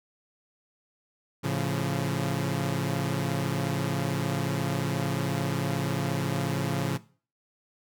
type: chord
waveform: sawtooth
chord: A augmented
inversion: none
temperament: equal with one note detuned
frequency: 110 / 138.59 / 172.51 Hz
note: A2 / C#3 / E#3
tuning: 0 / 0 / -21 cents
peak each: -29 / -25 / -28 dBFS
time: 1.43-6.98 s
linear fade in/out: 20 ms
effects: noise-tail reverb RT60 0.4 s tail -18 dB re dry